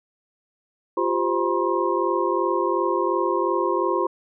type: tone cluster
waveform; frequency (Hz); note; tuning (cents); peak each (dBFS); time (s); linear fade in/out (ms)
sine; 349.2 / 392 / 519 / 960 / 1066; F4 / G4 / C5 / B5 / C6; 0 / 0 / -14 / -49 / +32; -24 / -26 / -27 / -27 / -26; 0.97-4.07; 5
effects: none